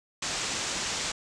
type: low-pass noise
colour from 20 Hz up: white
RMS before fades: -32 dBFS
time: 0.22-1.12 s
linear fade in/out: 5 ms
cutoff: 7800 Hz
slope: 48 dB/octave
effects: none